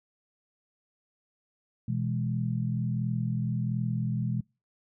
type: chord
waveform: sine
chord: E major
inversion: second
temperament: equal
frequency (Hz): 123.47 / 164.81 / 207.7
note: B2 / E3 / G#3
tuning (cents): 0 / 0 / 0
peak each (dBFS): -29 / -33 / -33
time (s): 1.88-4.41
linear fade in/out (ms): 5
effects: noise-tail reverb RT60 0.3 s tail -26 dB re dry